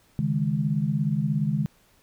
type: chord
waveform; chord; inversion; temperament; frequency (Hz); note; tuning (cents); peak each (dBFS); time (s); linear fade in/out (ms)
sine; C# suspended second; none; equal; 138.59 / 155.56 / 207.7; C#3 / D#3 / G#3; 0 / 0 / 0; -27 / -25 / -27; 0.19-1.66; 0
effects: pink hiss -61 dBFS RMS until 2.02 s